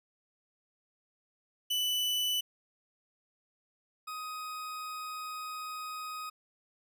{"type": "tone pair in turn", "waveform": "40% pulse", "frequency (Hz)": [2983, 1254.2], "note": ["F#7", "D#6"], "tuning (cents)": [13, 13], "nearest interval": "octave + minor third", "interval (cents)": 1500, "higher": "first", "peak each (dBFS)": [-28, -37], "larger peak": "first", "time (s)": [[1.7, 2.41], [4.07, 6.3]], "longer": "second", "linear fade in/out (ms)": 10, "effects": []}